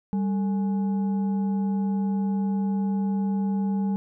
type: tone with frequency modulation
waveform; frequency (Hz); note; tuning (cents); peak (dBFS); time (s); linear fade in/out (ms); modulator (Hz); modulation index
sine; 196.1; G3; +1; -22; 0.13-3.96; 0; 641; 0.3
effects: none